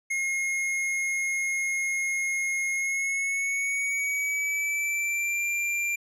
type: tone with pitch glide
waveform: square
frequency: 2152 to 2374 Hz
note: C7 to D7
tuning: +48 to +18 cents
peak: -26 dBFS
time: 0.1-5.96 s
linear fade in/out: 10 ms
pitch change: +170 cents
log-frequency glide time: 2.72-5.44 s
effects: low-pass 11000 Hz 12 dB/octave